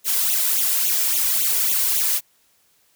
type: noise with flanger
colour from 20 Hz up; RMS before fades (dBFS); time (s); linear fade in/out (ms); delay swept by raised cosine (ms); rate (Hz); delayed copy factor
blue; -20; 0.04-2.21; 50; 0.29 to 2.09; 3.6; +0.85
effects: white hiss -61 dBFS RMS until 2.95 s